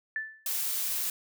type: tone with exponential decay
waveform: sine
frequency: 1757 Hz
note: A6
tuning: 3 cents flat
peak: -27 dBFS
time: 0.16-0.49 s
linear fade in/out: 1 ms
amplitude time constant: 71 ms
type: noise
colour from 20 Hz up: blue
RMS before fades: -31 dBFS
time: 0.46-1.1 s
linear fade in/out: 2 ms
effects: none